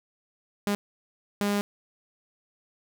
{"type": "tone bursts at uneven times", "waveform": "sawtooth", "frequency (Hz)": 203.7, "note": "G#3", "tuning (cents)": -33, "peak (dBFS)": -20, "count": 2, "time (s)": [[0.67, 0.75], [1.41, 1.61]], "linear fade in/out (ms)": 0, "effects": []}